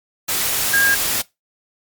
sine tone in noise, 1620 Hz, G#6, 43 cents flat, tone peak -13 dBFS, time 0.73-0.95 s, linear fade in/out 10 ms, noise white, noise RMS -20 dBFS, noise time 0.28-1.22 s, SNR +4 dB, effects noise-tail reverb RT60 0.2 s tail -21 dB re dry + MP3 96 kbps

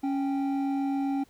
triangle tone pair together, 277.2 / 784 Hz, C#4 / G5, 0 / 0 cents, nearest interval octave + tritone, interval 1800 cents, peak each -24 / -33 dBFS, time 0.03-1.24 s, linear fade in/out 10 ms, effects pink hiss -62 dBFS RMS until 1.29 s

